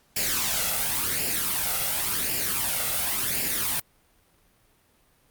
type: noise with flanger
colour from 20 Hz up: white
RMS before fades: -26 dBFS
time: 0.16-3.8 s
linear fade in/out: 5 ms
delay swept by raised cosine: 0.4 to 1.5 ms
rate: 0.92 Hz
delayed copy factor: +0.6
effects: pink hiss -63 dBFS RMS until 5.3 s + Opus 48 kbps